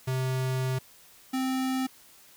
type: tone pair in turn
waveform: square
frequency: 130 / 261 Hz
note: C3 / C4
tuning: -11 / -4 cents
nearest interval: octave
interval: 1207 cents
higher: second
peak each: -27 dBFS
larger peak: neither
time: 0.07-0.79 / 1.33-1.87 s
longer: first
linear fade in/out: 10 ms
effects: white hiss -55 dBFS RMS until 2.36 s